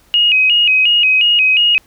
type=tone with vibrato; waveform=sine; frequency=2694 Hz; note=E7; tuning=37 cents sharp; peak=-8 dBFS; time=0.14-1.78 s; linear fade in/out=0 ms; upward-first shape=square; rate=2.8 Hz; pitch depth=110 cents each way; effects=pink hiss -51 dBFS RMS until 1.86 s